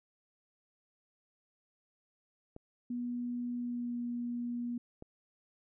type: clicks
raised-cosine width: 2 ms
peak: -33 dBFS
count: 2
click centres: 2.564 / 5.024 s
type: tone with pitch glide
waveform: sine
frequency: 242.9 to 240.2 Hz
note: B3 to B3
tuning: -29 to -48 cents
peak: -34 dBFS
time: 2.9-4.78 s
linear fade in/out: 5 ms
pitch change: -19 cents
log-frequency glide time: 3.56-3.97 s
effects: none